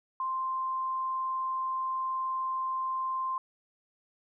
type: tone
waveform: sine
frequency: 1046.5 Hz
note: C6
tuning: in tune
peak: -29 dBFS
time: 0.2-3.38 s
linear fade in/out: 2 ms
effects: none